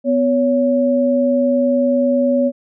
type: tone pair together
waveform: sine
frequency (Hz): 250 / 561.2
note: B3 / C#5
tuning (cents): +21 / +21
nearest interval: octave + major second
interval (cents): 1400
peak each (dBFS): -15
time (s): 0.04-2.52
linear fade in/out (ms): 50
effects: none